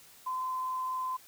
sine tone with frequency modulation, 1027 Hz, C6, 33 cents flat, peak -31 dBFS, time 0.26-1.17 s, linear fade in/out 10 ms, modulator 24.2 Hz, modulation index 0.34, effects white hiss -56 dBFS RMS until 1.27 s

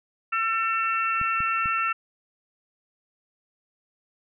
harmonic tone, 448.4 Hz, A4, 33 cents sharp, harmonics 3 / 4 / 5 / 6, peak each -24 / -33 / -36 / -28 dBFS, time 0.32-1.93 s, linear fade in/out 10 ms
clicks, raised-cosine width 5 ms, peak -25 dBFS, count 3, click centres 1.214 / 1.405 / 1.658 s
effects none

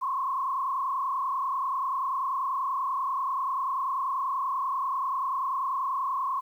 sine tone with frequency modulation, 1070 Hz, C6, 38 cents sharp, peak -26 dBFS, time 0.01-6.41 s, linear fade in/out 20 ms, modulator 30.3 Hz, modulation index 1.9, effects 10-bit

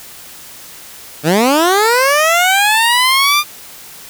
15% pulse linear sweep, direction up, 141.4 to 1211 Hz, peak -3 dBFS, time 1.23-3.44 s, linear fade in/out 50 ms, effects white hiss -35 dBFS RMS until 4.09 s

